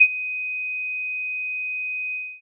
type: tone with ADSR envelope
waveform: sine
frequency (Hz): 2505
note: D#7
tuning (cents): +11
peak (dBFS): -6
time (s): 0-2.41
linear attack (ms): 14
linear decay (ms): 57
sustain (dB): -19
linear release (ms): 270
effects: none